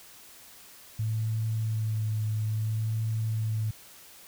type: tone with vibrato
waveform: sine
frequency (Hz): 109.5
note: A2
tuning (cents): -8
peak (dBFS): -26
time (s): 0.99-3.71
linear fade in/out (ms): 5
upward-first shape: sine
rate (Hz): 0.59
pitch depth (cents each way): 24
effects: white hiss -51 dBFS RMS until 4.27 s